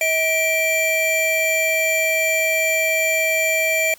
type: tone pair together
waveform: square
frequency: 640.4 / 2349 Hz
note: D#5 / D7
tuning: +50 / 0 cents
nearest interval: octave + major seventh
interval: 2250 cents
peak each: -22 / -19 dBFS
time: 0.01-3.94 s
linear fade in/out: 2 ms
effects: white hiss -48 dBFS RMS until 3.98 s